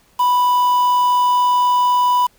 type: tone with quantisation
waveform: triangle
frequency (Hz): 987.8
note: B5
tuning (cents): 0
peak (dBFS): -10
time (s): 0.19-2.27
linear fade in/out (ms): 10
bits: 5
effects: pink hiss -55 dBFS RMS until 2.38 s